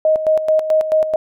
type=tone with tremolo; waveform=sine; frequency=626 Hz; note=D#5; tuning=10 cents sharp; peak=-10 dBFS; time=0.05-1.16 s; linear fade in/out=2 ms; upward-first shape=square; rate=4.6 Hz; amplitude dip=65%; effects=none